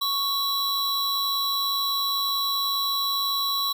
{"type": "tone pair together", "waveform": "square", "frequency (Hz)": [1108.7, 3951], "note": ["C#6", "B7"], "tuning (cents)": [0, 0], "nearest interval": "octave + minor seventh", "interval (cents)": 2200, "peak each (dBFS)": [-29, -25], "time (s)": [0.01, 3.73], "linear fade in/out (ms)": 10, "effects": []}